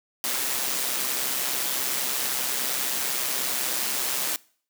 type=noise with amplitude modulation; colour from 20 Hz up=white; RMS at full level=-25 dBFS; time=0.24-4.36 s; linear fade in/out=0 ms; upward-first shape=sine; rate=130 Hz; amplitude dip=45%; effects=noise-tail reverb RT60 0.5 s tail -23 dB re dry + high-pass 200 Hz 12 dB/octave